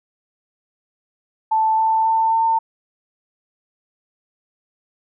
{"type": "tone with pitch steps", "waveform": "sine", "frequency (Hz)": [880, 887.1, 894.3, 901.6], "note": ["A5", "A5", "A5", "A5"], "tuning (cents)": [0, 14, 28, 42], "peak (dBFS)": -14, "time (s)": [1.51, 2.59], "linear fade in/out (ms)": 10, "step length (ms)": 270, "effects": []}